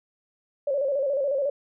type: tone with vibrato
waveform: sine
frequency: 554.4 Hz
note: C#5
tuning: in tune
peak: -22 dBFS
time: 0.67-1.5 s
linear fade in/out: 5 ms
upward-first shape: square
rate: 14 Hz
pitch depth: 71 cents each way
effects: none